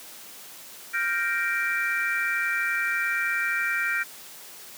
sine chord, G minor seventh, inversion third, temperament equal, 1396.9 / 1568 / 1864.7 / 2349 Hz, F6 / G6 / Bb6 / D7, 0 / 0 / 0 / 0 cents, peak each -29 dBFS, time 0.93-4.04 s, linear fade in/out 20 ms, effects white hiss -44 dBFS RMS until 4.77 s + high-pass 150 Hz 12 dB/octave

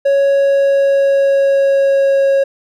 triangle tone with pitch glide, 555 to 548 Hz, C#5 to C#5, +2 to -20 cents, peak -7 dBFS, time 0.05-2.44 s, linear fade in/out 10 ms, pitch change -22 cents, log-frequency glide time 0.28-2.25 s, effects none

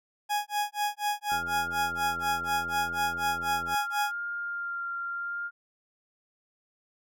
40% pulse tone with tremolo, 830.6 Hz, G#5, in tune, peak -24 dBFS, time 0.29-4.13 s, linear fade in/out 20 ms, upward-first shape sine, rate 4.1 Hz, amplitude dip 100%
sine tone with vibrato, 1396.9 Hz, F6, in tune, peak -31 dBFS, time 1.29-5.51 s, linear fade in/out 50 ms, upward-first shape sine, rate 0.75 Hz, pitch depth 14 cents each way
click train, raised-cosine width 2 ms, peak -31 dBFS, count 208, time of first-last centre 1.32-3.744 s, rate 85.4 Hz
effects none

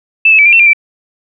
sine tone with pitch steps, 2638 / 2592 / 2304 / 2391 / 2694 / 2390 / 2331 Hz, E7 / E7 / D7 / D7 / E7 / D7 / D7, +1 / -30 / -34 / +30 / +37 / +30 / -14 cents, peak -3 dBFS, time 0.25-0.733 s, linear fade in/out 5 ms, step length 69 ms, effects none

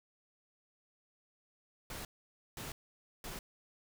pink noise bursts, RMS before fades -44 dBFS, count 3, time 1.9-3.39 s, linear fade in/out 2 ms, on 150 ms, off 520 ms, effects none

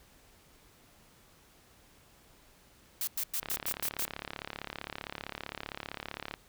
blue noise bursts, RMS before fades -33 dBFS, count 7, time 3.01-4.051 s, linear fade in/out 2 ms, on 63 ms, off 100 ms
click train, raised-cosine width 0.3 ms, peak -21 dBFS, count 104, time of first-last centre 3.43-6.34 s, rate 35.4 Hz
effects pink hiss -61 dBFS RMS until 6.48 s

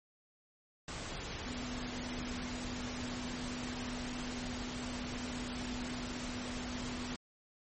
sine tone in noise, 246.9 Hz, B3, in tune, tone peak -41 dBFS, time 1.46-7.15 s, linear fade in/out 2 ms, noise pink, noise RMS -42 dBFS, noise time 0.88-7.16 s, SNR -2 dB, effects MP3 32 kbps

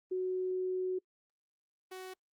sine / sawtooth tone pair in turn, 370 / 373.2 Hz, F#4 / F#4, 0 / +15 cents, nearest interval unison, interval 15 cents, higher second, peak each -31 / -39 dBFS, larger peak first, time 0.11-0.99 / 1.91-2.14 s, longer first, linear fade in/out 10 ms, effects noise-tail reverb RT60 0.1 s tail -25 dB re dry + Opus 32 kbps

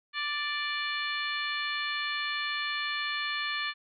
harmonic tone with a mistuned harmonic, 587.3 Hz, D5, in tune, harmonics 2 / 3 / 4 / 5 / 6 / 7, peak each -37 / -34 / -36 / -39 / -39 / -40 dBFS, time 0.13-3.74 s, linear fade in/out 50 ms, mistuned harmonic 7, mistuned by +53 cents, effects none

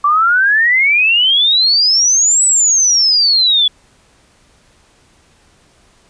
sine exponential two-way sweep, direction up then down, 1144 to 7990 to 3393 Hz, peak -8 dBFS, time 0.04-3.68 s, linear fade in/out 5 ms, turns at 2.45 s, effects pink hiss -51 dBFS RMS until 6.09 s + resampled to 22050 Hz

